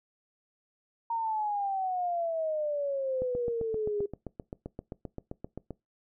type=exponential sweep; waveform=sine; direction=down; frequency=931 to 402.1 Hz; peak=-28 dBFS; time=1.1-4.06 s; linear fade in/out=5 ms
type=click train; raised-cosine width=2 ms; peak=-24 dBFS; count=20; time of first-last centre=3.22-5.707 s; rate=7.64 Hz
effects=noise-tail reverb RT60 0.2 s tail -22 dB re dry